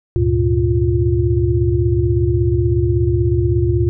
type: tone cluster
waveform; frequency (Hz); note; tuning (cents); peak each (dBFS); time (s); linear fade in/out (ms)
sine; 74.3 / 103.1 / 119.5 / 350.1; D2 / G#2 / A#2 / F4; +21 / -12 / +43 / +4; -18; 0.16-3.89; 0
effects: none